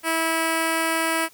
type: tone with notch filter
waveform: 5% pulse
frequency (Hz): 325.7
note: E4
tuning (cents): -21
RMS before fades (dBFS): -23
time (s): 0.03-1.29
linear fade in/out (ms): 50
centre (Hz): 3700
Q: 1.3
effects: white hiss -53 dBFS RMS until 1.33 s